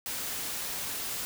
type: noise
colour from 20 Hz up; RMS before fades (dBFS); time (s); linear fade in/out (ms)
white; -35; 0.06-1.25; 0
effects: none